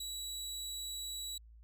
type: tone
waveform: 25% pulse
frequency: 3912 Hz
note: B7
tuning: 17 cents flat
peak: -36 dBFS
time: 0-1.38 s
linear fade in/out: 5 ms
effects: added 56 Hz sine -54 dBFS peak until 1.63 s